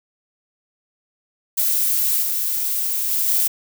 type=noise with level steps; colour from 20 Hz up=violet; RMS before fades=-19 / -22 / -20 / -18 dBFS; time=1.57-3.48 s; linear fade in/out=10 ms; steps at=2.22 / 3.11 / 3.28 s; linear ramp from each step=5 ms; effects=none